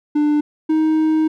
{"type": "tone pair in turn", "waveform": "triangle", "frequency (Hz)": [297.3, 313.9], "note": ["D4", "D#4"], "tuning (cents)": [21, 15], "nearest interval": "minor second", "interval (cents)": 94, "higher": "second", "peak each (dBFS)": -11, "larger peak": "neither", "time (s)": [[0.15, 0.41], [0.69, 1.28]], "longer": "second", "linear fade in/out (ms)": 10, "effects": []}